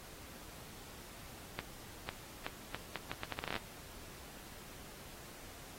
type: accelerating click train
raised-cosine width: 0.3 ms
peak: -21 dBFS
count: 16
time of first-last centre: 1.59-3.563 s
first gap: 500 ms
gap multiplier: 0.75
effects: pink hiss -53 dBFS RMS until 5.78 s + AAC 48 kbps